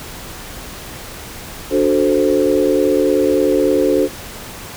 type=chord; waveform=sine; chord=D dominant seventh; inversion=none; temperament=equal; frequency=293.7 / 370 / 440 / 523.3 Hz; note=D4 / F#4 / A4 / C5; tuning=0 / 0 / 0 / 0 cents; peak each=-17 dBFS; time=1.7-4.09 s; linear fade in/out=50 ms; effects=pink hiss -32 dBFS RMS until 4.76 s